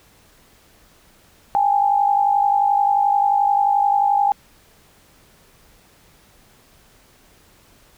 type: tone pair together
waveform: sine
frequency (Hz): 805.6 / 857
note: G5 / A5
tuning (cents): +47 / -46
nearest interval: minor second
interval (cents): 107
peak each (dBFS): -15 / -20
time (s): 1.55-4.32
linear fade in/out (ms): 0
effects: pink hiss -53 dBFS RMS until 7.97 s